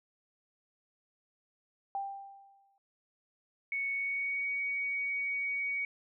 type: tone with exponential decay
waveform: sine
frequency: 790 Hz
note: G5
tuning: 13 cents sharp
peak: -31 dBFS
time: 1.95-2.78 s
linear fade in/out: 1 ms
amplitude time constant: 180 ms
type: tone with pitch glide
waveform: sine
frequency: 2219 to 2247 Hz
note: C#7 to C#7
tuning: +1 to +23 cents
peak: -31 dBFS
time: 3.72-5.85 s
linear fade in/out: 2 ms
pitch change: +22 cents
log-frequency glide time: 3.9-4.47 s
effects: none